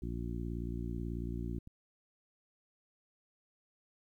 harmonic tone, 58.27 Hz, A#1, in tune, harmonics 1 / 2 / 3 / 4 / 5 / 6, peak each -39 / -42 / -44 / -45 / -46 / -47 dBFS, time 0.02-1.59 s, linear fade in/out 5 ms
clicks, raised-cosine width 5 ms, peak -38 dBFS, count 2, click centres 0.994 / 1.674 s
effects 12-bit

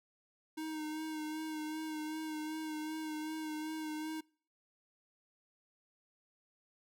square tone with vibrato, 311.1 Hz, D#4, in tune, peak -39 dBFS, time 0.57-4.21 s, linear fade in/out 10 ms, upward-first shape sine, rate 2.6 Hz, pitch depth 26 cents each way, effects noise-tail reverb RT60 0.5 s tail -26 dB re dry

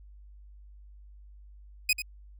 sawtooth tone with echo, 2500 Hz, D#7, 8 cents sharp, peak -18 dBFS, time 1.89-1.93 s, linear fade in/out 5 ms, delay 91 ms, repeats 1, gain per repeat -10 dB, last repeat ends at 2.021 s, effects added 50 Hz sine -48 dBFS peak until 2.39 s

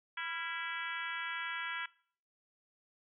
harmonic tone with a mistuned harmonic, 330 Hz, E4, 2 cents sharp, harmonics 3 / 4 / 5 / 6 / 7 / 8 / 9 / 10, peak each -46 / -43 / -42 / -44 / -45 / -50 / -51 / -48 dBFS, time 0.17-1.86 s, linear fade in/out 5 ms, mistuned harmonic 4, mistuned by +67 cents, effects noise-tail reverb RT60 0.5 s tail -21 dB re dry

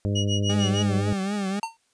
harmonic tone, 101.5 Hz, G#2, 39 cents flat, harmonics 1 / 2 / 3 / 4 / 5 / 6, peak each -23 / -29 / -33 / -35 / -37 / -39 dBFS, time 0.05-1.13 s, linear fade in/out 0 ms
35% pulse tone with tremolo, 2897 Hz, F#7, 37 cents flat, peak -23 dBFS, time 0.15-0.83 s, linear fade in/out 10 ms, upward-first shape sine, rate 6.6 Hz, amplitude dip 100%
40% pulse tone with vibrato, 198.7 Hz, G3, 24 cents sharp, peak -24 dBFS, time 0.49-1.6 s, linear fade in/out 10 ms, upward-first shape triangle, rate 3.8 Hz, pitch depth 100 cents each way
square tone with exponential decay, 908 Hz, A#5, 46 cents flat, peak -23 dBFS, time 1.63-1.77 s, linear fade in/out 1 ms, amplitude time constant 29 ms
effects white hiss -68 dBFS RMS until 1.93 s + resampled to 22050 Hz

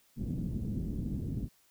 white low-pass noise, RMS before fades -35 dBFS, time 0.16-1.49 s, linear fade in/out 50 ms, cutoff 240 Hz, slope 24 dB/octave, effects white hiss -67 dBFS RMS until 1.7 s

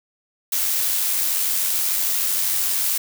blue noise with amplitude modulation, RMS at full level -20 dBFS, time 0.52-2.98 s, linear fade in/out 5 ms, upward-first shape sine, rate 93.1 Hz, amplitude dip 30%, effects none

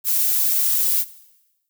violet noise with flanger, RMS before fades -19 dBFS, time 0.04-1.05 s, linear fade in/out 50 ms, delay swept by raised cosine 2 to 3 ms, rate 2.1 Hz, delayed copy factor -0.75, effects noise-tail reverb RT60 1.0 s tail -18 dB re dry

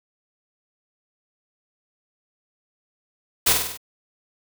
white noise with echo, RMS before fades -17 dBFS, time 3.46-3.53 s, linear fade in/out 10 ms, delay 49 ms, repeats 5, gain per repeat -4 dB, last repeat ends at 3.775 s, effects none

